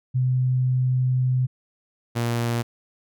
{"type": "tone pair in turn", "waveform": ["sine", "sawtooth"], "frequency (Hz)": [127.7, 117.94], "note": ["C3", "A#2"], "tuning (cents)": [-42, 21], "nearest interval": "minor second", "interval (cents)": 137, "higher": "first", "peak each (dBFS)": -18, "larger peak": "neither", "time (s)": [[0.14, 1.47], [2.15, 2.63]], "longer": "first", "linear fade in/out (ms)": 20, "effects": []}